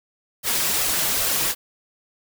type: noise with flanger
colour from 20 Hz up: white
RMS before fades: -22 dBFS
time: 0.43-1.55 s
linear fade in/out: 50 ms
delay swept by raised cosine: 1.5 to 6.4 ms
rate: 2.5 Hz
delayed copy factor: +0.65
effects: none